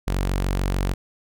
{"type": "tone", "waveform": "sawtooth", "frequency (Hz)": 46.75, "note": "F#1", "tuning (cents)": 19, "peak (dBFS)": -17, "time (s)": [0.07, 0.94], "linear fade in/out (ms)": 10, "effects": []}